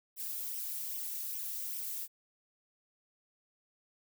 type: noise with flanger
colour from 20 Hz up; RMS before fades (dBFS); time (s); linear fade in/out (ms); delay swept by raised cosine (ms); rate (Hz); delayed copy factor
violet; -39; 0.16-2.08; 50; 0.34 to 2.24; 2.5; +0.75
effects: none